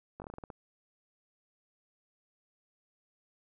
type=slowing click train; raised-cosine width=1 ms; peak=-29 dBFS; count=9; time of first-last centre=0.2-0.502 s; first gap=19 ms; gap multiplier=1.19; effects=none